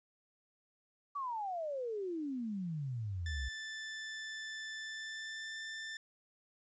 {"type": "exponential sweep", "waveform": "sine", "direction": "down", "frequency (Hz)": [1166, 61.9], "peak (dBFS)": -36, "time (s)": [1.15, 3.49], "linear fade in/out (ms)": 10}
{"type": "tone with pitch glide", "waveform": "sawtooth", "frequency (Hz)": [1761, 1777.4], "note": ["A6", "A6"], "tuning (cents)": [1, 17], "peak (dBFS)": -38, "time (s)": [3.26, 5.97], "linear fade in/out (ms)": 2, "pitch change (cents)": 16, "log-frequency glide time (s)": [4.76, 5.6]}
{"effects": ["resampled to 16000 Hz", "12-bit"]}